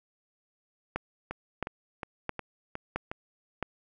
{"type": "two click trains", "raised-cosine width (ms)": 0.5, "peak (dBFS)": [-20, -15], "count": [6, 5], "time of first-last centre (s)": [[1.31, 3.115], [0.96, 3.627]], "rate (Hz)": [2.77, 1.5], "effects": []}